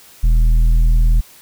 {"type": "tone with tanh clipping", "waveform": "sine", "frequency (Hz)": 40.44, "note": "E1", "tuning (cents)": -32, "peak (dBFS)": -10, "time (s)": [0.23, 1.21], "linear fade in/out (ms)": 10, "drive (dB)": 7, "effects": ["white hiss -44 dBFS RMS until 1.41 s"]}